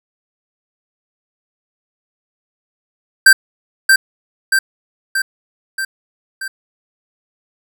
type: tone with echo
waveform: square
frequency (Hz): 1568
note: G6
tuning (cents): 0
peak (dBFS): -3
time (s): 3.26-3.33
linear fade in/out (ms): 5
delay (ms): 630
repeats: 5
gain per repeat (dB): -4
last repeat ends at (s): 6.48
effects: none